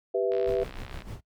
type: chord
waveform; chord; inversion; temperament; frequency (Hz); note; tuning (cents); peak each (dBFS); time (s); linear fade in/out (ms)
sine; E minor; first; equal; 392 / 493.9 / 659.3; G4 / B4 / E5; 0 / 0 / 0; -27 / -27 / -30; 0.14-0.64; 10
type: click train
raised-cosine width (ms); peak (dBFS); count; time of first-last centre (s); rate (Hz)
0.3; -27; 46; 0.32-1.021; 64.2
type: noise with tremolo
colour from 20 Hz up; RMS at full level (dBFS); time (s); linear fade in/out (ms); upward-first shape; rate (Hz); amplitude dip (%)
brown; -36; 0.46-1.21; 20; sine; 6.5; 75
effects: noise-tail reverb RT60 0.1 s tail -21 dB re dry